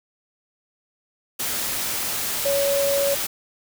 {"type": "tone in noise", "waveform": "sine", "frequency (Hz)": 560, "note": "C#5", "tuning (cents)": 18, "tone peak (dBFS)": -19, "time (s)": [2.45, 3.15], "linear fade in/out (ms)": 10, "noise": "white", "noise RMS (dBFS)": -26, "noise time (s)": [1.39, 3.27], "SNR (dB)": 4, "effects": []}